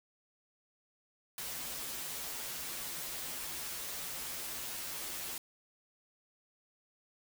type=noise with comb filter; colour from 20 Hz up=white; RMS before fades=-41 dBFS; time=1.38-5.38 s; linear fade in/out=2 ms; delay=10 ms; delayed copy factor=-0.75; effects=none